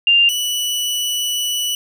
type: tone pair in turn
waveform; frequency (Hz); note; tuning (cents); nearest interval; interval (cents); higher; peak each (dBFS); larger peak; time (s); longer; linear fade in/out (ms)
sine / sawtooth; 2794 / 2958; F7 / F#7; 0 / -1; minor second; 99; second; -9 / -15; first; 0.07-0.29 / 0.29-1.75; second; 2
effects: none